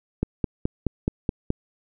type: click train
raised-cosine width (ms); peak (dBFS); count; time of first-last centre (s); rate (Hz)
3; -9; 7; 0.23-1.504; 4.71
effects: none